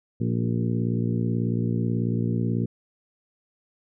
harmonic tone with a mistuned harmonic, 58.27 Hz, A#1, in tune, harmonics 2 / 3 / 4 / 5 / 6 / 7 / 8, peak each -25 / -28 / -28 / -35 / -35 / -39 / -40 dBFS, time 0.2-2.66 s, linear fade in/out 10 ms, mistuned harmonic 6, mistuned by +29 cents, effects none

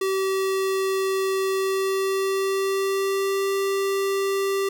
square tone with pitch glide, 384.1 to 391.9 Hz, G4 to G4, -35 to 0 cents, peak -22 dBFS, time 0.01-4.69 s, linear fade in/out 5 ms, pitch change +35 cents, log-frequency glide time 1.53-3.5 s, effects 10-bit

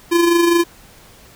square tone with amplitude modulation, 341.8 Hz, F4, 37 cents flat, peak -10 dBFS, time 0.11-0.64 s, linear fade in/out 20 ms, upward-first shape sine, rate 24.9 Hz, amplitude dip 45%, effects pink hiss -45 dBFS RMS until 1.35 s

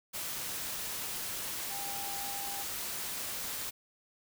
sine tone in noise, 799 Hz, G5, 33 cents sharp, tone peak -42 dBFS, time 1.7-2.64 s, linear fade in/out 20 ms, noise white, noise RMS -38 dBFS, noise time 0.13-3.71 s, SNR -7 dB, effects none

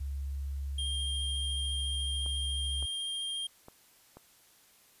sine tone with pitch glide, 69.3 to 68.78 Hz, C#2 to C#2, 0 to -13 cents, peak -33 dBFS, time 0-2.86 s, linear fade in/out 10 ms, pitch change -13 cents, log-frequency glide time 0.39-2.34 s
square tone with vibrato, 3207 Hz, G7, 39 cents sharp, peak -34 dBFS, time 0.78-3.47 s, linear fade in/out 5 ms, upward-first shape sine, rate 14 Hz, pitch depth 10 cents each way
clicks, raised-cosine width 1 ms, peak -34 dBFS, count 4, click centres 2.262 / 2.826 / 3.684 / 4.17 s
effects white hiss -62 dBFS RMS until 5 s + resampled to 32000 Hz

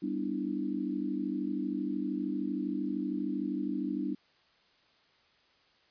sine chord, E minor seventh, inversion first, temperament equal with one note detuned, 196 / 246.9 / 293.7 / 326.6 Hz, G3 / B3 / D4 / E4, 0 / 0 / 0 / -16 cents, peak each -37 / -37 / -34 / -38 dBFS, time 0.02-4.15 s, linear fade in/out 10 ms, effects white hiss -66 dBFS RMS until 5.9 s + resampled to 11025 Hz

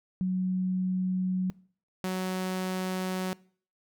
sine / sawtooth tone pair in turn, 185 / 185.8 Hz, F#3 / F#3, 0 / +7 cents, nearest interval unison, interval 7 cents, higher second, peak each -25 dBFS, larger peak neither, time 0.21-1.5 / 2.04-3.33 s, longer neither, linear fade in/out 0 ms, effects noise-tail reverb RT60 0.5 s tail -23 dB re dry

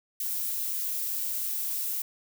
violet noise, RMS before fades -31 dBFS, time 0.2-2.02 s, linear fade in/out 2 ms, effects none

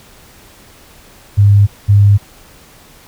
sine tone pair in turn, 101.4 / 101.4 Hz, G#2 / G#2, -41 / -41 cents, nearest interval unison, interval 0 cents, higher neither, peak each -4 dBFS, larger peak neither, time 1.37-1.67 / 1.88-2.18 s, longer neither, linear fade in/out 20 ms, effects pink hiss -42 dBFS RMS until 3.07 s

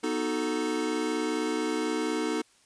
square chord, B dominant seventh, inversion none, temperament equal, 246.9 / 311.1 / 370 / 440 Hz, B3 / D#4 / F#4 / A4, 0 / 0 / 0 / 0 cents, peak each -35 / -31 / -37 / -33 dBFS, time 0.03-2.42 s, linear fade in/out 10 ms, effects white hiss -62 dBFS RMS until 2.65 s + resampled to 22050 Hz

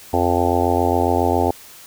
harmonic tone, 87.31 Hz, F2, in tune, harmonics 1 / 3 / 4 / 5 / 6 / 7 / 8 / 9 / 10, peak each -23 / -23 / -23 / -23 / -26 / -27 / -24 / -22 / -25 dBFS, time 0.13-1.51 s, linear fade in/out 5 ms, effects white hiss -42 dBFS RMS until 1.86 s

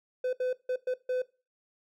triangle tone bursts at uneven times, 506 Hz, B4, 42 cents sharp, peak -25 dBFS, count 5, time 0.24-0.33 / 0.4-0.53 / 0.69-0.76 / 0.87-0.94 / 1.09-1.22 s, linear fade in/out 5 ms, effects noise-tail reverb RT60 0.3 s tail -19 dB re dry

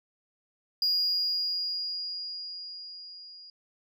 sine tone with level ramp, 4861 Hz, D#8, 41 cents flat, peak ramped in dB -20 to -46 dBFS, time 0.82-3.5 s, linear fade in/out 2 ms, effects tanh soft clip ceiling -22 dBFS

